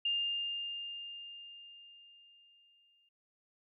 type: tone with exponential decay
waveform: sine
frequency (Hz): 2808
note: F7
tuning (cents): +9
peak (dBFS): -29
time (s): 0.05-3.09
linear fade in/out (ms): 5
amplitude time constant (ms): 660
effects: none